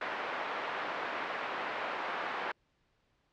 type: band-pass noise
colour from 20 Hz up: pink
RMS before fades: -37 dBFS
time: 0.01-2.52 s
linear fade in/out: 5 ms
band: 660 to 2000 Hz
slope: 12 dB/octave
effects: pink hiss -74 dBFS RMS until 3.32 s + low-pass 4000 Hz 12 dB/octave